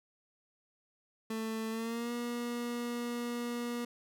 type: tone with pitch glide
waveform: 30% pulse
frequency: 222.1 to 239.4 Hz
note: A3 to A#3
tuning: +16 to +46 cents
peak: -32 dBFS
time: 1.3-3.85 s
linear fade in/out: 5 ms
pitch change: +130 cents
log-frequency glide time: 1.7-2.12 s
effects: none